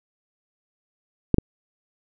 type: clicks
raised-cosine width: 3 ms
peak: -3 dBFS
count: 2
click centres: 1.343 / 1.384 s
effects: none